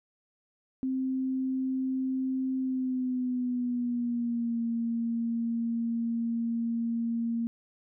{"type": "tone with pitch glide", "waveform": "sine", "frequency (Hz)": [261.6, 231.7], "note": ["C4", "A#3"], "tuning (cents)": [0, -10], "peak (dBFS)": -27, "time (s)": [0.83, 7.47], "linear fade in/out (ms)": 0, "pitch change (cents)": -210, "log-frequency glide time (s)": [2.58, 4.61], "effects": []}